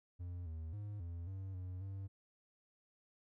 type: tone with pitch steps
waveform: triangle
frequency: 88.3 / 80.2 / 103.5 / 85.3 / 95.9 / 91.4 / 97.2 Hz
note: F2 / E2 / G#2 / F2 / G2 / F#2 / G2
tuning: +20 / -47 / -5 / -40 / -37 / -21 / -14 cents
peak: -40 dBFS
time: 0.19-2.08 s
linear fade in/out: 20 ms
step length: 270 ms
effects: none